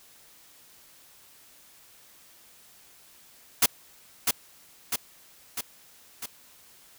white noise with echo, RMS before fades -19 dBFS, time 3.62-3.66 s, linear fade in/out 5 ms, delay 650 ms, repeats 4, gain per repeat -4 dB, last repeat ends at 6.26 s, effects white hiss -55 dBFS RMS until 6.98 s

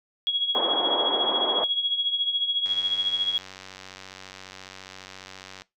sine tone with tremolo, 3322 Hz, G#7, in tune, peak -19 dBFS, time 0.27-3.38 s, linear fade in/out 0 ms, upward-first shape triangle, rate 14 Hz, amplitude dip 75%
white band-pass noise, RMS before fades -28 dBFS, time 0.55-1.64 s, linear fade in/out 0 ms, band 320 to 970 Hz, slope 24 dB/octave
click train, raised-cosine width 0.2 ms, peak -23 dBFS, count 281, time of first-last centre 2.66-5.62 s, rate 94.6 Hz
effects noise-tail reverb RT60 0.2 s tail -20 dB re dry

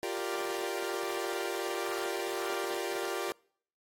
sawtooth chord, G minor seventh, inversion third, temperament equal, 349.2 / 392 / 466.2 / 587.3 Hz, F4 / G4 / Bb4 / D5, 0 / 0 / 0 / 0 cents, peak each -34 / -33 / -35 / -37 dBFS, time 0.03-3.32 s, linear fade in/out 0 ms, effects noise-tail reverb RT60 0.6 s tail -26 dB re dry + AAC 48 kbps

